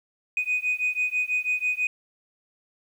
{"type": "beating tone pair", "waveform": "sine", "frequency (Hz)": [2489, 2495.1], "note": ["D#7", "D#7"], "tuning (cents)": [0, 4], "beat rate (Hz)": 6.1, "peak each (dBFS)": -25, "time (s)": [0.37, 1.87], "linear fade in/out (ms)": 2, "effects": ["tanh soft clip ceiling -18 dBFS", "9-bit"]}